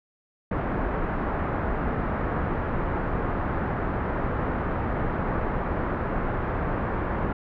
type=low-pass noise; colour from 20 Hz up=pink; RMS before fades=-27 dBFS; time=0.51-7.33 s; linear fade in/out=5 ms; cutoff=1600 Hz; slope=24 dB/octave; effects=none